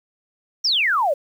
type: exponential sweep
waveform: sine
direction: down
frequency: 5800 to 527 Hz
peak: -16 dBFS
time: 0.64-1.14 s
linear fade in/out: 10 ms
effects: 8-bit